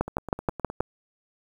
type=two click trains; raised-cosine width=1 ms; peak=-20 / -9 dBFS; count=8 / 6; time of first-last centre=0.08-0.804 / 0.01-0.806 s; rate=9.67 / 6.28 Hz; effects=8-bit